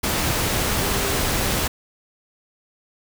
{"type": "tone in noise", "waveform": "sine", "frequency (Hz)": 398.1, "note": "G4", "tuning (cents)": 27, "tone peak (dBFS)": -31, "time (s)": [0.81, 1.19], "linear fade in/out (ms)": 10, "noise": "pink", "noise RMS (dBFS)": -22, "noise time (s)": [0.03, 1.68], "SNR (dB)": -12, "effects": []}